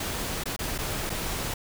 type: noise with dropouts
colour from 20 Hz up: pink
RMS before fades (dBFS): -31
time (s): 0-1.54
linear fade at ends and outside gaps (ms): 5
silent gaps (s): 0.438-0.456 / 0.564-0.59 / 0.78-0.786 / 1.096-1.1
effects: none